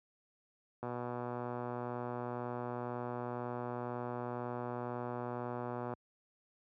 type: click train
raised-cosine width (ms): 1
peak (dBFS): -26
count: 624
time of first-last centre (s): 0.83-5.937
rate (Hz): 122
effects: high-pass 80 Hz 12 dB/octave